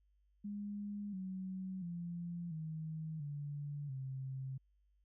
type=tone with pitch steps; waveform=sine; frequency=204.8 / 187.8 / 172.22 / 157.92 / 144.82 / 132.8 Hz; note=G#3 / F#3 / F3 / D#3 / D3 / C3; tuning=-24 / +26 / -24 / +26 / -24 / +26 cents; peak=-40 dBFS; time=0.44-4.58 s; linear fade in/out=10 ms; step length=690 ms; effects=added 50 Hz sine -70 dBFS peak until 5.04 s